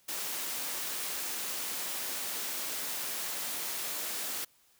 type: high-pass noise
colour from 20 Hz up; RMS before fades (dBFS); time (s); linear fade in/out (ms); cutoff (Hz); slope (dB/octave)
white; -36; 0.08-4.45; 10; 210; 12
effects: white hiss -66 dBFS RMS until 4.79 s